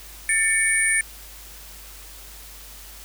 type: tone cluster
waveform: sine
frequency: 1780 / 2238 / 9090 Hz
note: A6 / C#7 / C#9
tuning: +20 / +16 / +42 cents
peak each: -22 dBFS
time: 0.29-1.01 s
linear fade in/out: 2 ms
effects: added 50 Hz sine -44 dBFS peak until 3.04 s + white hiss -43 dBFS RMS until 3.04 s